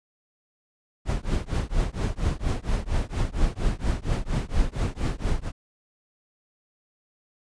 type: noise with tremolo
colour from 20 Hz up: brown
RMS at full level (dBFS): -21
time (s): 1.05-5.52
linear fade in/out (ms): 50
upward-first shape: triangle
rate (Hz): 4.3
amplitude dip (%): 100
effects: resampled to 22050 Hz